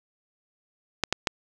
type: clicks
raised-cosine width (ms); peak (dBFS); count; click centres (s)
0.2; -5; 3; 1.037 / 1.126 / 1.272
effects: none